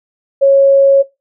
sine tone, 550 Hz, C#5, 14 cents flat, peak -4 dBFS, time 0.41-1.03 s, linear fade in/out 20 ms, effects noise-tail reverb RT60 0.2 s tail -19 dB re dry

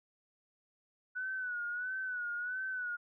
sine tone with vibrato, 1480 Hz, F#6, in tune, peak -35 dBFS, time 1.15-2.97 s, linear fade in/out 20 ms, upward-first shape sine, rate 1.5 Hz, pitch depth 68 cents each way, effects none

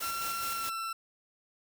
white noise with tremolo, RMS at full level -38 dBFS, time 0-0.7 s, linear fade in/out 10 ms, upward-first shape square, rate 4.7 Hz, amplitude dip 35%
40% pulse tone with pitch glide, 1360 to 1340.5 Hz, F6 to E6, -46 to +29 cents, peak -33 dBFS, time 0.02-0.93 s, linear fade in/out 5 ms, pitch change -25 cents, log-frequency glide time 0.56-0.68 s
effects none

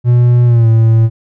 triangle tone with pitch glide, 121.5 to 112.71 Hz, B2 to A2, -28 to +42 cents, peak -3 dBFS, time 0.04-1.1 s, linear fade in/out 50 ms, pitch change -130 cents, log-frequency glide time 0.45-0.69 s, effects none

